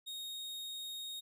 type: tone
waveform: 40% pulse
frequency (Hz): 3729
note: A#7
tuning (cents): 0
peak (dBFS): -40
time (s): 0.06-1.21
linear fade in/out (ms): 20
effects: none